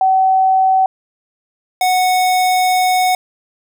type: tone pair in turn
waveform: sine / square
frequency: 760 / 737.1 Hz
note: F#5 / F#5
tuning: +46 / -7 cents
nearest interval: minor second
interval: 53 cents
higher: first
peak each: -9 / -12 dBFS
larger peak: first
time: 0.01-0.86 / 1.81-3.15 s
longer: second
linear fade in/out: 2 ms
effects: none